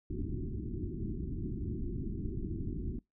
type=low-pass noise; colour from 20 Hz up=pink; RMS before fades=-37 dBFS; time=0.1-2.99 s; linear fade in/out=5 ms; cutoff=380 Hz; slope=96 dB/octave; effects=noise-tail reverb RT60 0.2 s tail -26 dB re dry